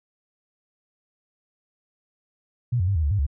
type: tone with pitch steps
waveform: sine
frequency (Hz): 121.4 / 89.8 / 99 / 80 / 72 / 101.4 / 69.9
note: B2 / F2 / G2 / D#2 / D2 / G#2 / C#2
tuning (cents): -29 / +49 / +18 / +49 / -34 / -41 / +15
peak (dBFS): -19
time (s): 2.72-3.266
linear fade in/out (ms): 10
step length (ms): 78
effects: none